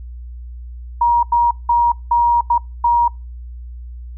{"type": "tone bursts at uneven times", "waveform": "sine", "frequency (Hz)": 949, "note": "A#5", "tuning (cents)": 31, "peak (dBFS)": -10, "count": 6, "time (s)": [[1.01, 1.23], [1.32, 1.51], [1.69, 1.92], [2.11, 2.41], [2.5, 2.58], [2.84, 3.08]], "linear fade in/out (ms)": 5, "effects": ["noise-tail reverb RT60 0.3 s tail -26 dB re dry", "added 60 Hz sine -29 dBFS peak until 4.17 s"]}